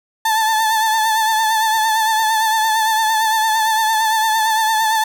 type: tone with vibrato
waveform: 35% pulse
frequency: 880 Hz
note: A5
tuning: in tune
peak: -12 dBFS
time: 0.25-5.04 s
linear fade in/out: 5 ms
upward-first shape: triangle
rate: 8.8 Hz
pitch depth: 48 cents each way
effects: none